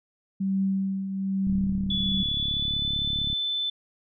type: tone with tremolo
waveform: sine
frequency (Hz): 193.2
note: G3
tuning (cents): -25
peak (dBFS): -21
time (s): 0.4-2.23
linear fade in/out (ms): 10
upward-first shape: triangle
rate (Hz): 1.1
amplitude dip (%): 60
type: click train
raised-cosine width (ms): 5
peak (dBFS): -22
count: 67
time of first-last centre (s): 1.47-3.329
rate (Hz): 35.5
type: tone with pitch glide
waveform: sine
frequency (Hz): 3431 to 3519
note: A7 to A7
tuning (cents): -44 to 0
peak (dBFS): -25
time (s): 1.9-3.7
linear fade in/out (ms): 5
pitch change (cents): +44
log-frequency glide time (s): 2.26-2.96
effects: none